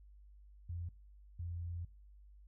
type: tone bursts at uneven times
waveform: sine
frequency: 86 Hz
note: F2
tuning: 26 cents flat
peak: -39 dBFS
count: 2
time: 0.69-0.89 / 1.39-1.85 s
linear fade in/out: 5 ms
effects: noise-tail reverb RT60 0.5 s tail -25 dB re dry + added 50 Hz sine -56 dBFS peak until 2.47 s